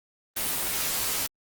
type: noise with comb filter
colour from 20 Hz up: white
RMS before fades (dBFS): -28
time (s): 0.36-1.27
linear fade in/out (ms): 10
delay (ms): 13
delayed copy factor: -0.7
effects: Opus 24 kbps